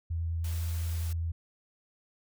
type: tone with vibrato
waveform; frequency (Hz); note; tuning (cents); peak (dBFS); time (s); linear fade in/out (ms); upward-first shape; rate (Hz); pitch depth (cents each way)
sine; 83; E2; +12; -29; 0.1-1.32; 10; triangle; 9.8; 14
type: noise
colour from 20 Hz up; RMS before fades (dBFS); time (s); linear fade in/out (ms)
white; -46; 0.44-1.13; 5
effects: none